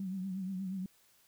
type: tone with vibrato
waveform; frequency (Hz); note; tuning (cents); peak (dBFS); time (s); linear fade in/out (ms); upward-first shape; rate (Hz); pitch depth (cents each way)
sine; 189.2; F#3; +39; -35; 0-0.86; 2; triangle; 8.4; 79
effects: white hiss -67 dBFS RMS until 1.27 s